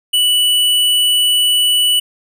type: tone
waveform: square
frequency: 2960 Hz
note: F#7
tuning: in tune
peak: -11 dBFS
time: 0.13-2 s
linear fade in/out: 10 ms
effects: none